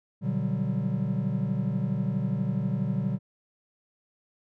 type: chord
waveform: triangle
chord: G major seventh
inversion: first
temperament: just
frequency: 122.5 / 147 / 183.75 / 196 Hz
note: B2 / D3 / F#3 / G3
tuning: -14 / +2 / -12 / 0 cents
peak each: -29 dBFS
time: 0.21-3.19 s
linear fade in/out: 50 ms
effects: none